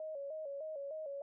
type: tone with vibrato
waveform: sine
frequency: 592 Hz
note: D5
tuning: 14 cents sharp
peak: -40 dBFS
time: 0-1.22 s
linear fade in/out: 2 ms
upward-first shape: square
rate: 3.3 Hz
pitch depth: 99 cents each way
effects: none